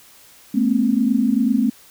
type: tone cluster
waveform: sine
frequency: 215.6 / 238.3 / 266 Hz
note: A3 / A#3 / C4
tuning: -35 / +38 / +29 cents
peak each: -19 dBFS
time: 0.54-1.7 s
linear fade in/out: 10 ms
effects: white hiss -48 dBFS RMS until 1.9 s